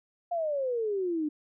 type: exponential sweep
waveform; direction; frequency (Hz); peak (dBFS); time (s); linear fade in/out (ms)
sine; down; 709 to 293.7; -27; 0.31-1.29; 10
effects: none